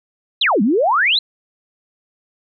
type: exponential two-way sweep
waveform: sine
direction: down then up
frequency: 4243 to 190 to 4243 Hz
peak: -12 dBFS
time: 0.41-1.19 s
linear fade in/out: 5 ms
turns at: 0.62 s
effects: none